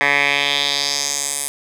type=tone with band-pass filter sweep; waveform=10% pulse; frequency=142.2 Hz; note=C#3; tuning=45 cents sharp; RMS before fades=-19 dBFS; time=0.01-1.48 s; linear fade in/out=0 ms; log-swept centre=1800 to 9900 Hz; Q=2.7; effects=none